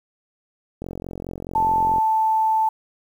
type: click train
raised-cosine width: 2 ms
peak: -18 dBFS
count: 53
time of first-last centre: 0.82-1.983 s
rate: 44.7 Hz
type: tone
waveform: sine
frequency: 880 Hz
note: A5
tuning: in tune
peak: -16 dBFS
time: 1.55-2.69 s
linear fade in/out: 5 ms
effects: 8-bit